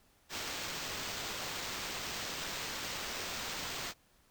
blue noise with sample-and-hold, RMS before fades -40 dBFS, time 0.29-3.94 s, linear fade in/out 50 ms, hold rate 11025 Hz, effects pink hiss -68 dBFS RMS until 4.3 s

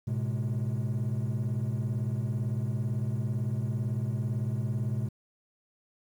triangle tone cluster, 110.3 / 128.2 / 209.8 Hz, A2 / C3 / G#3, +5 / -35 / +18 cents, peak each -28 / -28 / -34 dBFS, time 0.07-5.09 s, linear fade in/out 10 ms, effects tanh soft clip ceiling -22 dBFS + 10-bit

